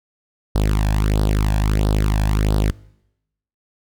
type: tone with flanger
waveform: sawtooth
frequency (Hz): 51.9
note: G#1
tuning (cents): 0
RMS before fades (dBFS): -17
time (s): 0.55-2.71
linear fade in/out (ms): 5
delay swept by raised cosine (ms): 0.21 to 1.21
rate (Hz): 1.5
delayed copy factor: +0.8
effects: noise-tail reverb RT60 0.9 s tail -24 dB re dry